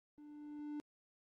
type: tone with level ramp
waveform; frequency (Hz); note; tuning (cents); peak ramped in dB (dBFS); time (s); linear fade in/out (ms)
triangle; 296.4; D4; +16; -52 to -38; 0.18-0.8; 0
effects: Opus 32 kbps